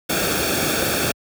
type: noise with comb filter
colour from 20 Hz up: pink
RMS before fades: -21 dBFS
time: 0.09-1.12 s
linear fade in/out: 10 ms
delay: 1 ms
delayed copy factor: -0.7
effects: high-pass 60 Hz 12 dB/octave